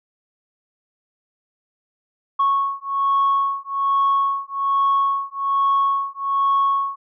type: beating tone pair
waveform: sine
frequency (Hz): 1103 / 1104.2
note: C#6 / C#6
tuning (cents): -9 / -7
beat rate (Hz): 1.2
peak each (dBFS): -19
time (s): 2.39-6.96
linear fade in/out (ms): 10
effects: tanh soft clip ceiling -11 dBFS